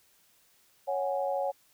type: chord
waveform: sine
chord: C# suspended fourth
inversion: none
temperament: just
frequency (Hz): 554.4 / 739.2 / 831.5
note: C#5 / F#5 / G#5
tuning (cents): 0 / -2 / +2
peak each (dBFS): -30 / -33 / -35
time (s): 0.87-1.52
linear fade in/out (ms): 20
effects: white hiss -65 dBFS RMS until 1.73 s